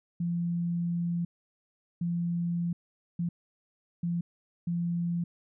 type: tone bursts at uneven times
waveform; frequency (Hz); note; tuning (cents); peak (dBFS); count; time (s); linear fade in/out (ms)
sine; 171.8; F3; -28; -27; 5; 0.2-1.25 / 2.01-2.73 / 3.19-3.29 / 4.03-4.21 / 4.67-5.24; 5
effects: none